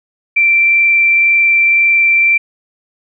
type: tone with frequency modulation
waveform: sine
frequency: 2349 Hz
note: D7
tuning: in tune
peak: -7 dBFS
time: 0.36-2.38 s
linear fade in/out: 10 ms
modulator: 21.9 Hz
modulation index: 0.54
effects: none